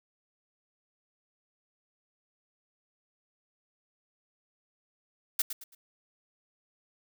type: noise with echo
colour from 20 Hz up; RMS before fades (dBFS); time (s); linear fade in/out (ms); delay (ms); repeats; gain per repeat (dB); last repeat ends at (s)
blue; -26; 5.39-5.42; 5; 110; 3; -10; 5.75
effects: none